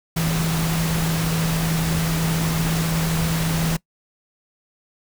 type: tone in noise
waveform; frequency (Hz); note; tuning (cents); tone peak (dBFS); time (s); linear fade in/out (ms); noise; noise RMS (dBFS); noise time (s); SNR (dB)
sine; 162.8; E3; -21; -20; 0.16-3.77; 10; pink; -26; 0.16-3.77; +3
effects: noise-tail reverb RT60 0.1 s tail -22 dB re dry